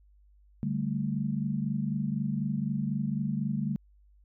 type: chord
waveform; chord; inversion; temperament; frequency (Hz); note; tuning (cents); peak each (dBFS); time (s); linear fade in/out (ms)
sine; D suspended fourth; none; equal with one note detuned; 145.73 / 196 / 220; D3 / G3 / A3; -13 / 0 / 0; -32; 0.63-3.76; 0
effects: added 50 Hz sine -57 dBFS peak until 4.24 s